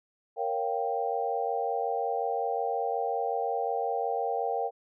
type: chord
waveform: sine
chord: G half-diminished seventh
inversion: first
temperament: equal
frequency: 466.2 / 554.4 / 698.5 / 784 Hz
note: Bb4 / Db5 / F5 / G5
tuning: 0 / 0 / 0 / 0 cents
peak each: -32 / -36 / -33 / -31 dBFS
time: 0.36-4.71 s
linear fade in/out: 50 ms
effects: none